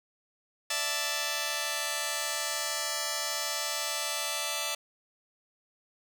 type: chord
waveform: 5% pulse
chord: D suspended second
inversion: none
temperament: just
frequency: 587.3 / 660.7 / 881 Hz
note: D5 / E5 / A5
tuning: 0 / +4 / +2 cents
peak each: -23 dBFS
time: 0.7-4.75 s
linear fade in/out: 5 ms
effects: none